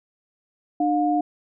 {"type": "tone pair together", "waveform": "sine", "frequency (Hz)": [300, 713.5], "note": ["D4", "F5"], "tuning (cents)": [37, 37], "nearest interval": "octave + minor third", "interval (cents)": 1500, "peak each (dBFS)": [-21, -21], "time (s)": [0.8, 1.21], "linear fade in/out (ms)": 5, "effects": []}